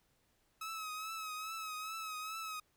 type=tone with vibrato; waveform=sawtooth; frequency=1284 Hz; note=E6; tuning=46 cents flat; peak=-37 dBFS; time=0.61-2.6 s; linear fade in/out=5 ms; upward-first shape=triangle; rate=2.4 Hz; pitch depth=56 cents each way; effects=pink hiss -75 dBFS RMS until 2.76 s